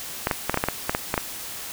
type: clicks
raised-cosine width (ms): 0.5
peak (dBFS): -6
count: 11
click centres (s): 0.271 / 0.312 / 0.496 / 0.543 / 0.574 / 0.639 / 0.686 / 0.895 / 0.949 / 1.141 / 1.178
effects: white hiss -35 dBFS RMS until 1.72 s